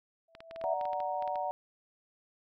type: tone with exponential growth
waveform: sine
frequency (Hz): 659.3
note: E5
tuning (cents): 0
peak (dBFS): -27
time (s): 0.28-0.74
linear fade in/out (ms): 5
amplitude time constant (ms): 99
type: clicks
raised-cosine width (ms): 0.3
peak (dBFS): -31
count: 12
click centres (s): 0.351 / 0.405 / 0.511 / 0.561 / 0.614 / 0.812 / 0.854 / 0.932 / 1.003 / 1.224 / 1.277 / 1.357
type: chord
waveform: sine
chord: D augmented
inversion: none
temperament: equal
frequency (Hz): 587.3 / 740 / 932.3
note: D5 / F#5 / A#5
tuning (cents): 0 / 0 / 0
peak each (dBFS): -37 / -34 / -37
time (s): 0.64-1.51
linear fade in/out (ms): 0
effects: none